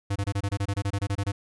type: tone bursts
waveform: square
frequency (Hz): 100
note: G2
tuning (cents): +35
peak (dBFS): -25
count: 15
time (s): 0.1-1.32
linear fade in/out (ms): 10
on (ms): 58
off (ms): 25
effects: resampled to 24000 Hz